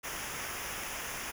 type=noise with comb filter; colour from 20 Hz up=pink; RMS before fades=-39 dBFS; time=0.03-1.32 s; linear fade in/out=20 ms; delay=0.24 ms; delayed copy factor=-0.7; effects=none